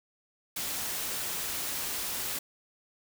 white noise, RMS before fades -34 dBFS, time 0.56-2.39 s, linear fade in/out 5 ms, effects none

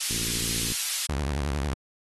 pink high-pass noise, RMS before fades -29 dBFS, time 0-1.07 s, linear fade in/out 10 ms, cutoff 3400 Hz, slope 12 dB/octave
click train, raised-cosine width 3 ms, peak -24 dBFS, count 36, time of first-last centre 0.11-0.72 s, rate 57.4 Hz
sawtooth tone with vibrato, 70.8 Hz, C#2, 37 cents sharp, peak -22 dBFS, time 1.09-1.74 s, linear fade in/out 5 ms, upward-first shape sine, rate 11 Hz, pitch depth 160 cents each way
effects AAC 32 kbps

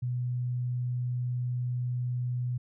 sine tone, 123.7 Hz, B2, 3 cents sharp, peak -28 dBFS, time 0.02-2.58 s, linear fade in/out 10 ms, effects none

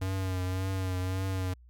square tone with vibrato, 93.6 Hz, F#2, 20 cents sharp, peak -30 dBFS, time 0.01-1.54 s, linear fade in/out 10 ms, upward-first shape triangle, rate 1.8 Hz, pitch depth 44 cents each way, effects added 60 Hz sine -52 dBFS peak until 1.69 s

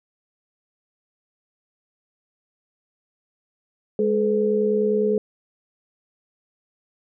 sine tone cluster, 207 / 427.6 / 497.5 Hz, G#3 / A4 / B4, -5 / -49 / +13 cents, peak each -24 / -19 / -27 dBFS, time 3.99-5.18 s, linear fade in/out 2 ms, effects none

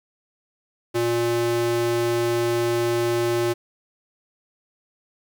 square tone with high-pass filter, 118 Hz, A#2, 22 cents sharp, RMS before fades -22 dBFS, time 0.94-3.54 s, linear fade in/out 20 ms, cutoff 260 Hz, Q 9.9, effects 9-bit

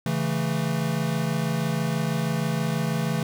square chord, A major, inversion first, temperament equal, 138.59 / 164.81 / 220 Hz, C#3 / E3 / A3, 0 / 0 / 0 cents, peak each -29 / -27 / -30 dBFS, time 0.06-3.23 s, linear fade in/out 2 ms, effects none

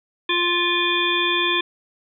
harmonic tone with a mistuned harmonic, 349.2 Hz, F4, in tune, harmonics 1 / 3 / 5 / 7 / 9 / 10, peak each -25 / -25 / -26 / -24 / -28 / -23 dBFS, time 0.29-1.61 s, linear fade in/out 5 ms, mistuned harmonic 9, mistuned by +36 cents, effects none

